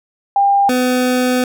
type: tone pair in turn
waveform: sine / 25% pulse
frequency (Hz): 799 / 251.7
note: G5 / B3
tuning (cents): +33 / +33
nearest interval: octave + minor sixth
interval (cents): 2000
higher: first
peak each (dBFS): -9 / -9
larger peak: neither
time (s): 0.36-0.69 / 0.69-1.44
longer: second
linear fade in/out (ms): 2
effects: none